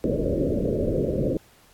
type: low-pass noise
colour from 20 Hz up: white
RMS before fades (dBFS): -24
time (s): 0.04-1.37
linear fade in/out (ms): 0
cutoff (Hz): 590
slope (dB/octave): 96
effects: pink hiss -56 dBFS RMS until 1.73 s + AAC 64 kbps